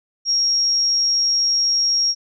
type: tone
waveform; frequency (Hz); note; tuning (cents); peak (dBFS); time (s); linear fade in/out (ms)
sine; 5588; F8; 0; -15; 0.25-2.15; 50
effects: none